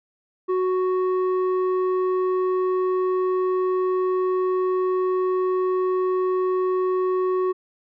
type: tone with low-pass filter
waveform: square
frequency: 370 Hz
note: F#4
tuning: in tune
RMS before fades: -22 dBFS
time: 0.48-7.53 s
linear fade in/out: 20 ms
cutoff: 860 Hz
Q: 2.8
effects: none